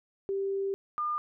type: tone pair in turn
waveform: sine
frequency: 392 / 1207.7 Hz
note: G4 / D6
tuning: 0 / +48 cents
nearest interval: octave + perfect fifth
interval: 1948 cents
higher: second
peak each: -28 dBFS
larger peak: neither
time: 0.29-0.74 / 0.98-1.18 s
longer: first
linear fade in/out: 0 ms
effects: none